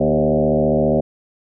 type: tone with frequency modulation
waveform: sine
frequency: 390.3 Hz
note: G4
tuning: 8 cents flat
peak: -13 dBFS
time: 0-1.01 s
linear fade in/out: 10 ms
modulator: 75 Hz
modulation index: 3.4
effects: none

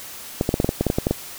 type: clicks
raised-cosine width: 2 ms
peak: -5 dBFS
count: 12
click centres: 0.411 / 0.491 / 0.541 / 0.601 / 0.645 / 0.691 / 0.81 / 0.867 / 0.901 / 0.985 / 1.069 / 1.11 s
effects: white hiss -37 dBFS RMS until 1.38 s

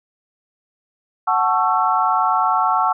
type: chord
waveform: sine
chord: F# minor seventh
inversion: none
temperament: equal with one note detuned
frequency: 740 / 880 / 1108.7 / 1335.4 Hz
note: F#5 / A5 / C#6 / E6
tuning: 0 / 0 / 0 / +22 cents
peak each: -20 dBFS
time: 1.27-2.93 s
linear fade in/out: 10 ms
effects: none

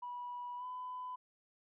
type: tone with pitch glide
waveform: sine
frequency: 977 to 1003.3 Hz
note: B5 to B5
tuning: -19 to +27 cents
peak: -40 dBFS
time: 0.02-1.16 s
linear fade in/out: 10 ms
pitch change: +46 cents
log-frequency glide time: 0.57-0.65 s
effects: tanh soft clip ceiling -36 dBFS

